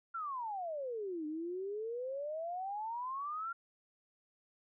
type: exponential two-way sweep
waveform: sine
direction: down then up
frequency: 1396.9 to 299.3 to 1396.9 Hz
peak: -37 dBFS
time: 0.14-3.53 s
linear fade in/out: 10 ms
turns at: 1.26 s
effects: none